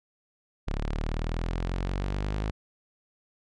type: exponential sweep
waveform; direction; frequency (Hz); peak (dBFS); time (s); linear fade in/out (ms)
sawtooth; up; 35.11 to 53.3; -24; 0.67-2.51; 10
effects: low-pass 5000 Hz 12 dB/octave